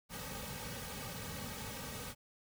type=noise with comb filter; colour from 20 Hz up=pink; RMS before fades=-44 dBFS; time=0.09-2.15 s; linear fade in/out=50 ms; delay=2.9 ms; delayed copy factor=-0.85; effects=none